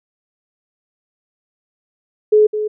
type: tone with echo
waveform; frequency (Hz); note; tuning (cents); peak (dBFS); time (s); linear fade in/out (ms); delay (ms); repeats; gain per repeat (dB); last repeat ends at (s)
sine; 425.5; G#4; +42; -7; 2.32-2.47; 10; 210; 1; -10; 2.68
effects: none